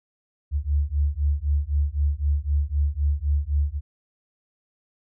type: beating tone pair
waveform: sine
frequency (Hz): 70.7 / 74.6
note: C#2 / D2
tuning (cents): +35 / +28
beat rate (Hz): 3.9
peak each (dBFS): -23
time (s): 0.51-3.81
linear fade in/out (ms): 50
effects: none